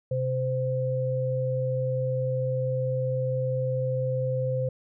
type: tone pair together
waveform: sine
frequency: 129.3 / 516.6 Hz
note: C3 / C5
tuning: -20 / -22 cents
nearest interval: 2 octaves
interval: 2398 cents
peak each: -27 dBFS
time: 0.11-4.69 s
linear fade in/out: 5 ms
effects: none